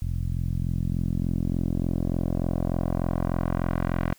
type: tone with low-pass filter sweep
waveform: 10% pulse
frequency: 43.37 Hz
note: F1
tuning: 11 cents flat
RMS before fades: -26 dBFS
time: 0.02-4.13 s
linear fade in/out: 0 ms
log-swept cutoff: 99 to 1900 Hz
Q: 1.1
effects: white hiss -58 dBFS RMS until 4.18 s